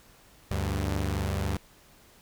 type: tone pair together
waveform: sawtooth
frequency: 73.8 / 98 Hz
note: D2 / G2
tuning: +9 / 0 cents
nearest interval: perfect fourth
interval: 491 cents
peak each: -26 dBFS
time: 0.51-1.57 s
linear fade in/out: 0 ms
effects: pink hiss -57 dBFS RMS until 2.21 s